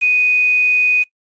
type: tone with quantisation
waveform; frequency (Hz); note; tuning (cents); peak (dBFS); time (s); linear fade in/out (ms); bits
sine; 2489; D#7; 0; -11; 0.01-1.04; 20; 6
effects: noise-tail reverb RT60 0.1 s tail -19 dB re dry + resampled to 16000 Hz